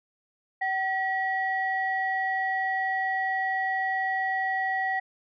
sine tone pair together, 763 / 1924.8 Hz, G5 / B6, -47 / -45 cents, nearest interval octave + major third, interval 1602 cents, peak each -27 dBFS, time 0.61-5 s, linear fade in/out 10 ms, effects tanh soft clip ceiling -17 dBFS

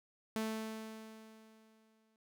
sawtooth tone with exponential decay, 220 Hz, A3, in tune, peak -30 dBFS, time 0.36-2.16 s, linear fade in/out 0 ms, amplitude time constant 390 ms, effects none

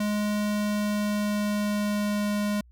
square tone with pitch glide, 208.7 to 206.9 Hz, G#3 to G#3, +9 to -6 cents, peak -25 dBFS, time 0-2.61 s, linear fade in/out 5 ms, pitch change -15 cents, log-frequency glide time 0.3-2.27 s, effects added 60 Hz sine -51 dBFS peak until 2.71 s

